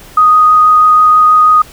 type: tone with vibrato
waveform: sine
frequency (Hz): 1244.5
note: D#6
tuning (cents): 0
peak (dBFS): -3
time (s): 0.17-1.62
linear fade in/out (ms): 5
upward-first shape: triangle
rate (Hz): 6.2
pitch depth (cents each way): 8
effects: pink hiss -36 dBFS RMS until 1.72 s